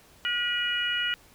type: harmonic tone with a mistuned harmonic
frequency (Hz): 484.5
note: B4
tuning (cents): -33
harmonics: 3 / 4 / 5 / 6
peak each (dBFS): -30 / -33 / -36 / -28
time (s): 0.25-1.14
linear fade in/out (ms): 0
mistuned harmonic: 3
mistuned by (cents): -22
effects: pink hiss -56 dBFS RMS until 1.34 s